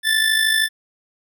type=tone with amplitude modulation; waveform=25% pulse; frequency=1760 Hz; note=A6; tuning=in tune; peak=-9 dBFS; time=0.03-0.69 s; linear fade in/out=50 ms; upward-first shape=sine; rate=53 Hz; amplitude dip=55%; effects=none